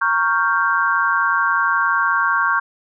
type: chord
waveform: sine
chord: G half-diminished seventh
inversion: first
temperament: equal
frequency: 932.3 / 1108.7 / 1396.9 / 1568 Hz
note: Bb5 / Db6 / F6 / G6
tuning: 0 / 0 / 0 / 0 cents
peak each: -24 / -19 / -21 / -19 dBFS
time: 0.01-2.6 s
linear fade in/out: 10 ms
effects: none